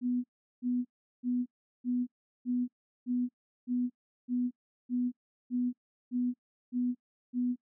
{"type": "tone bursts", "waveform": "sine", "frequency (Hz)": 246.9, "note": "B3", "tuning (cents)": 0, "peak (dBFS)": -27, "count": 13, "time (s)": [0.01, 7.56], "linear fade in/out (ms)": 50, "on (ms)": 230, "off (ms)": 380, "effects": ["noise-tail reverb RT60 0.1 s tail -21 dB re dry"]}